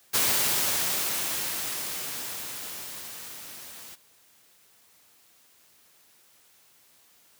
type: noise with level ramp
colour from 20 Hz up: white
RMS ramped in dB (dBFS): -23 to -45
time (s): 0.13-3.96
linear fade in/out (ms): 20
effects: white hiss -60 dBFS RMS until 7.39 s + high-pass 80 Hz 12 dB/octave